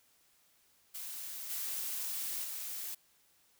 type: noise with level steps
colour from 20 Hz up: blue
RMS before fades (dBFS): -43 / -38 / -41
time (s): 0.94-2.95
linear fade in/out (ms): 10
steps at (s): 1.49 / 2.43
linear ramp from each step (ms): 20
effects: white hiss -69 dBFS RMS until 3.59 s